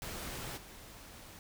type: noise with level steps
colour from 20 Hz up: pink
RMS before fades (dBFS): -42 / -52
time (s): 0.02-1.39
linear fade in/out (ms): 0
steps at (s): 0.56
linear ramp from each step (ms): 20
effects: none